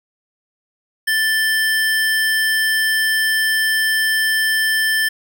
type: tone pair together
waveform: square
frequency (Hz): 1760 / 3132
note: A6 / G7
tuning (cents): 0 / -2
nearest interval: minor seventh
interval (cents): 998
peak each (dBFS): -16 / -25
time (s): 1.07-5.09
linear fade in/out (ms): 10
effects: none

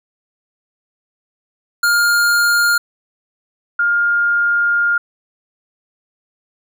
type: tone pair in turn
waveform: square / sine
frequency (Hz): 1411 / 1411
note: F6 / F6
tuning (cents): +17 / +17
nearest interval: unison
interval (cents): 0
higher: neither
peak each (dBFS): -12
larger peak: neither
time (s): 1.83-2.78 / 3.79-4.98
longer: second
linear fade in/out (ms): 5
effects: none

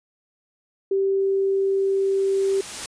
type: tone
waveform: sine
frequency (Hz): 389.6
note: G4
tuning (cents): -11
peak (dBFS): -18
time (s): 0.91-2.61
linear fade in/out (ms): 5
type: noise with exponential growth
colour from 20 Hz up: white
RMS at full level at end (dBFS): -30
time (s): 1.2-2.86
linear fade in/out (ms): 2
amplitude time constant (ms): 360
effects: resampled to 22050 Hz

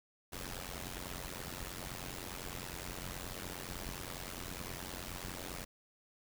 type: noise with amplitude modulation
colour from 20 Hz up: pink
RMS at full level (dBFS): -40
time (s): 0.32-5.65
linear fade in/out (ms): 10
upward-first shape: sine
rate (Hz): 89.7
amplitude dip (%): 90
effects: none

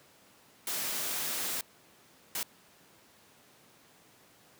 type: noise bursts at uneven times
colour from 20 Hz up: white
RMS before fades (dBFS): -34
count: 2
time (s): 0.67-1.61 / 2.35-2.43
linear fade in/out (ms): 2
effects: pink hiss -60 dBFS RMS until 4.59 s + high-pass 150 Hz 12 dB/octave

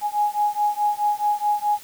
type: beating tone pair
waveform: sine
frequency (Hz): 830 / 834.7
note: G#5 / G#5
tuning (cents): -1 / +9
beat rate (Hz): 4.7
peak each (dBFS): -22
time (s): 0.01-1.79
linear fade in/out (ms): 50
effects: white hiss -44 dBFS RMS until 1.83 s

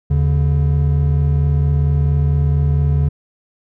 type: tone pair together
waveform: triangle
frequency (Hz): 78.1 / 142.49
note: D#2 / C#3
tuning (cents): +7 / +48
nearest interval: minor seventh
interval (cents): 1041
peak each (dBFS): -13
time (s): 0.1-3.09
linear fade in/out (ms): 10
effects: none

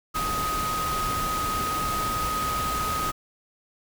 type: tone in noise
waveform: sine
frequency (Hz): 1255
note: D#6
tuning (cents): +15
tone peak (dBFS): -26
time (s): 0.14-3.12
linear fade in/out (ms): 20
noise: pink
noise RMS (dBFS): -31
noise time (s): 0.14-3.12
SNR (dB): +2
effects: none

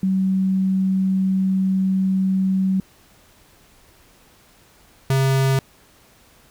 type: tone pair in turn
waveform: sine / square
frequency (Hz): 189.9 / 134.28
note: F#3 / C3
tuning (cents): +45 / +45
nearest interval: tritone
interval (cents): 600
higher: first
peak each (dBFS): -16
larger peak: neither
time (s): 0.03-2.8 / 5.1-5.59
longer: first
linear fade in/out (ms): 2
effects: pink hiss -53 dBFS RMS until 6.5 s

